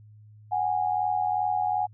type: tone pair together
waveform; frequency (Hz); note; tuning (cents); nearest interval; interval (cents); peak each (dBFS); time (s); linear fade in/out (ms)
sine; 740 / 822.6; F#5 / G#5; 0 / -17; major second; 183; -26; 0.51-1.87; 20
effects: added 106 Hz sine -48 dBFS peak until 1.93 s